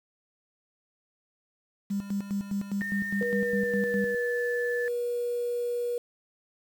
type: tone with tremolo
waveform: sine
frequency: 200 Hz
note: G3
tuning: 35 cents sharp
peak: -26 dBFS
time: 1.9-4.15 s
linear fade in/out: 10 ms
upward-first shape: square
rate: 4.9 Hz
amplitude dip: 75%
type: tone with pitch glide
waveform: sine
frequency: 1821 to 1744.8 Hz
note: A#6 to A6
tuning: -41 to -15 cents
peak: -31 dBFS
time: 2.81-4.88 s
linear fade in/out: 0 ms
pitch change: -74 cents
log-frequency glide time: 3.29-4.05 s
type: tone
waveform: sine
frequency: 482.3 Hz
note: B4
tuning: 41 cents flat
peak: -27 dBFS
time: 3.21-5.98 s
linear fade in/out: 2 ms
effects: 8-bit